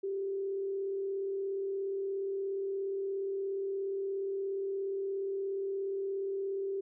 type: tone with frequency modulation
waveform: sine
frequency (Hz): 391.2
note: G4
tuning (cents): -4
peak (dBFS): -32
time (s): 0.03-6.81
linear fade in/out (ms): 10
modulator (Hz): 37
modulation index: 0.26
effects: none